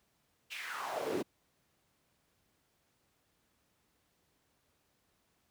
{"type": "noise with high-pass filter sweep", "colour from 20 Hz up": "brown", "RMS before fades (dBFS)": -38, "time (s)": [0.5, 1.23], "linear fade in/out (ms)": 20, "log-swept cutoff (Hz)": [2900, 270], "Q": 4, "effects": ["pink hiss -75 dBFS RMS until 5.5 s", "high-pass 60 Hz 12 dB/octave"]}